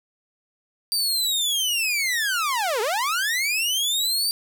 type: linear two-way sweep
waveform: sawtooth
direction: down then up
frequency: 4699 to 404.9 to 4699 Hz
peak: -18 dBFS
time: 0.92-4.31 s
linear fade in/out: 0 ms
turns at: 2.81 s
effects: none